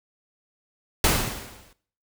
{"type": "noise with exponential decay", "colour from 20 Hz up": "pink", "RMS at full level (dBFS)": -17, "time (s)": [1.04, 1.73], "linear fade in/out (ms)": 2, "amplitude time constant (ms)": 150, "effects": ["noise-tail reverb RT60 0.5 s tail -18 dB re dry"]}